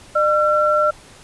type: tone pair together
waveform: sine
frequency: 604 / 1355.9 Hz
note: D5 / E6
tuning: +48 / +48 cents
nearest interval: octave + major second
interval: 1400 cents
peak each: -16 dBFS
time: 0.15-0.91 s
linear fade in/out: 10 ms
effects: pink hiss -44 dBFS RMS until 1.23 s + resampled to 24000 Hz